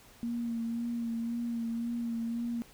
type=tone with vibrato; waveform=sine; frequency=233.1 Hz; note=A#3; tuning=in tune; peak=-31 dBFS; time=0.23-2.62 s; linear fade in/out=0 ms; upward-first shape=sine; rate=1.9 Hz; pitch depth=27 cents each way; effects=pink hiss -57 dBFS RMS until 2.73 s